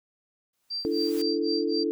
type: noise with exponential growth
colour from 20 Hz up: white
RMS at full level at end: -40 dBFS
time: 0.53-1.22 s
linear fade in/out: 5 ms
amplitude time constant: 150 ms
type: tone with tremolo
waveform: sine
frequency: 4700 Hz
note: D8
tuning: 1 cent sharp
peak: -28 dBFS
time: 0.7-1.84 s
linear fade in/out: 10 ms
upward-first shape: sine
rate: 3.9 Hz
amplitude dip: 100%
type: chord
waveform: sine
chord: D suspended second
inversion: none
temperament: equal with one note detuned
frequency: 293.7 / 336 / 440 Hz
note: D4 / E4 / A4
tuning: 0 / +33 / 0 cents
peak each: -29 / -28 / -28 dBFS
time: 0.85-1.91 s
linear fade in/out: 0 ms
effects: none